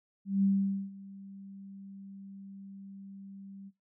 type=tone with ADSR envelope; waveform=sine; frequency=196 Hz; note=G3; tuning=in tune; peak=-23 dBFS; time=0.25-3.71 s; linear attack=180 ms; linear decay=470 ms; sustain=-22 dB; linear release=35 ms; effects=noise-tail reverb RT60 0.2 s tail -18 dB re dry